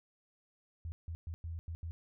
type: tone bursts at uneven times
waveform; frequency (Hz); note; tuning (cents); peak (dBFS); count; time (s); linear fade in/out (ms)
sine; 82.9; E2; +10; -38; 6; 0.85-0.92 / 1.08-1.15 / 1.27-1.34 / 1.44-1.59 / 1.68-1.75 / 1.83-1.91; 0
effects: none